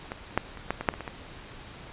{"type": "clicks", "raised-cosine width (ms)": 0.5, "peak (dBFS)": [-18, -30, -7, -26, -11, -16, -6, -22, -20, -19], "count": 10, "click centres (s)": [0.119, 0.308, 0.376, 0.573, 0.706, 0.81, 0.888, 0.939, 1.007, 1.078], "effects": ["pink hiss -45 dBFS RMS until 1.92 s", "resampled to 8000 Hz"]}